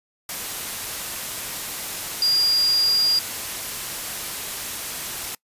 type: tone in noise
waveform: sine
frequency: 4822 Hz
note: D8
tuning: 45 cents sharp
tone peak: -16 dBFS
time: 2.22-3.19 s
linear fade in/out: 2 ms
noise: white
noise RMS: -30 dBFS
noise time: 0.29-5.35 s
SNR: +11 dB
effects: noise-tail reverb RT60 0.1 s tail -24 dB re dry + resampled to 32000 Hz